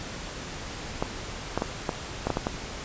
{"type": "clicks", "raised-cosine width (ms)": 1, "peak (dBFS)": -11, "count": 8, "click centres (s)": [1.025, 1.576, 1.621, 1.892, 2.27, 2.303, 2.371, 2.469], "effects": ["pink hiss -37 dBFS RMS until 2.84 s", "resampled to 16000 Hz"]}